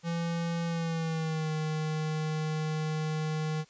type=tone with pitch glide; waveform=square; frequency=168.7 to 155.59 Hz; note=E3 to D#3; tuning=+40 to 0 cents; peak=-30 dBFS; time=0.03-3.65 s; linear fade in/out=50 ms; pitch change=-140 cents; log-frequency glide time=0.66-1.51 s; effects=white hiss -61 dBFS RMS until 3.69 s + resampled to 16000 Hz